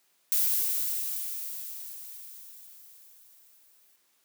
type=noise with exponential decay; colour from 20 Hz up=violet; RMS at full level=-24 dBFS; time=0.32-3.96 s; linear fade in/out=0 ms; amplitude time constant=790 ms; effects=white hiss -69 dBFS RMS until 4.24 s + high-pass 200 Hz 12 dB/octave